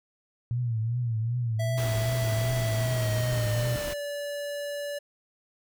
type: tone with vibrato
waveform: sine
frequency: 116.54 Hz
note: A#2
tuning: in tune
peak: -25 dBFS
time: 0.51-3.76 s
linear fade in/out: 0 ms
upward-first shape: triangle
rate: 2.6 Hz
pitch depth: 120 cents each way
type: tone with pitch glide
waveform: square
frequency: 659.3 to 577.3 Hz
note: E5 to D5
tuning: 0 to -30 cents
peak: -32 dBFS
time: 1.59-4.99 s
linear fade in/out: 10 ms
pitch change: -230 cents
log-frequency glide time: 2.69-4.01 s
type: noise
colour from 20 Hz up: pink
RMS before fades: -36 dBFS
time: 1.77-3.94 s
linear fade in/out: 10 ms
effects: none